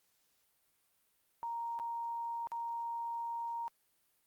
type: tone with dropouts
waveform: sine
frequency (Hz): 932.3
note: A#5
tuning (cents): 0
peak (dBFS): -36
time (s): 1.43-3.68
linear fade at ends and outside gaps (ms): 0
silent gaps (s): 1.79-1.798 / 2.471-2.518
effects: white hiss -75 dBFS RMS until 4.26 s + Opus 48 kbps